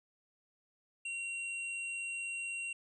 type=tone with hard clipping; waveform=sine; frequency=2748 Hz; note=F7; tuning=29 cents flat; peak=-38 dBFS; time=1.05-2.73 s; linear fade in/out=5 ms; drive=17 dB; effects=resampled to 22050 Hz